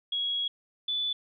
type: tone pair in turn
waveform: sine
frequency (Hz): 3322 / 3478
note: G#7 / A7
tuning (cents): 0 / -21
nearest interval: minor second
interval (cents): 79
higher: second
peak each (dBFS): -27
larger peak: neither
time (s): 0.12-0.48 / 0.88-1.13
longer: first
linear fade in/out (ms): 5
effects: none

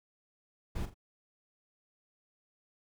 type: noise with echo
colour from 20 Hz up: brown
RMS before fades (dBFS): -35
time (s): 0.75-0.86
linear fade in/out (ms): 10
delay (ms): 42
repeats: 2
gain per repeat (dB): -10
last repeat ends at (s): 0.944
effects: none

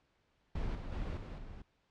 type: noise with level steps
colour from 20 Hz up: brown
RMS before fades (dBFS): -37 / -42 / -38 / -43 / -48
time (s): 0.55-1.62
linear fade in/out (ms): 5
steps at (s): 0.75 / 0.92 / 1.17 / 1.38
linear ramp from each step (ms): 2
effects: pink hiss -75 dBFS RMS until 1.9 s + low-pass 4000 Hz 12 dB/octave

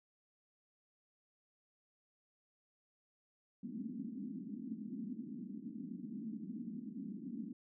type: band-pass noise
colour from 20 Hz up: pink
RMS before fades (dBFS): -45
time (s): 3.63-7.53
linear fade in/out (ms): 5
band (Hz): 200 to 270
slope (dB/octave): 48
effects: none

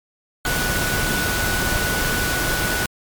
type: tone in noise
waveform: sine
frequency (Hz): 1477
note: F#6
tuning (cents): -3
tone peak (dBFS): -24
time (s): 0.45-2.86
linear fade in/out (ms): 2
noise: pink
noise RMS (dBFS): -22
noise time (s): 0.45-2.86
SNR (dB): -5
effects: MP3 96 kbps

